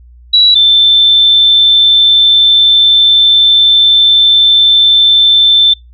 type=tone pair in turn; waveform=sine; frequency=3914 / 3544 Hz; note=B7 / A7; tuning=-16 / +12 cents; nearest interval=major second; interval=172 cents; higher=first; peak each=-3 dBFS; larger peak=neither; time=0.33-0.55 / 0.55-5.74 s; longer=second; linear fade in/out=10 ms; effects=noise-tail reverb RT60 0.2 s tail -25 dB re dry + added 60 Hz sine -35 dBFS peak until 5.93 s